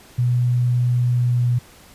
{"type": "tone with pitch glide", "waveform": "sine", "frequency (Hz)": [122.7, 121.92], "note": ["B2", "B2"], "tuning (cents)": [-11, -22], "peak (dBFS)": -15, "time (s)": [0.18, 1.59], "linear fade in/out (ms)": 10, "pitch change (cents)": -11, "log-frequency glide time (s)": [1.13, 1.46], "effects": ["pink hiss -47 dBFS RMS until 1.94 s", "resampled to 32000 Hz"]}